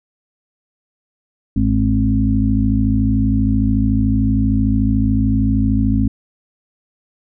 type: harmonic tone with a mistuned harmonic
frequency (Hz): 53.4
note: G#1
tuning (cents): +49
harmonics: 1 / 2 / 4 / 5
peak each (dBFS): -18 / -18 / -18 / -18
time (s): 1.56-6.08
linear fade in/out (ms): 5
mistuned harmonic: 1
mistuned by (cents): -30
effects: none